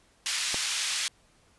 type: band-pass noise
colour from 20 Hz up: white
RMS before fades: -30 dBFS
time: 0.26-1.08 s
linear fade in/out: 0 ms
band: 1800 to 6300 Hz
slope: 12 dB/octave
type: click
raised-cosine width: 1 ms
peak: -19 dBFS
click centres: 0.544 s
effects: pink hiss -63 dBFS RMS until 1.58 s + resampled to 24000 Hz